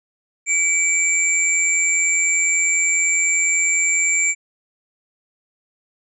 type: tone pair together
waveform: sine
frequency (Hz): 2302 / 7285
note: D7 / A#8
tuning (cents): -35 / -41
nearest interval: octave + minor sixth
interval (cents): 1994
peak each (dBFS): -18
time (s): 0.46-4.35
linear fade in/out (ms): 50
effects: none